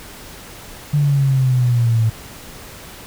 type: exponential sweep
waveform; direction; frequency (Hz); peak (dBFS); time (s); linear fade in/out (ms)
sine; down; 148.3 to 110.2; -12; 0.93-2.1; 10
effects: pink hiss -37 dBFS RMS until 3.06 s